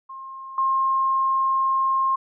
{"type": "tone with level steps", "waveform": "sine", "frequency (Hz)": 1066, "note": "C6", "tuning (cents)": 32, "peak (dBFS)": [-34, -18], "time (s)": [0.09, 2.16], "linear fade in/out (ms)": 10, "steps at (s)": 0.58, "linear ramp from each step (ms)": 2, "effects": []}